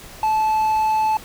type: tone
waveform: triangle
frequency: 870 Hz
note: A5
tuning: 20 cents flat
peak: -14 dBFS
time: 0.23-1.17 s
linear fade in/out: 2 ms
effects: pink hiss -40 dBFS RMS until 1.24 s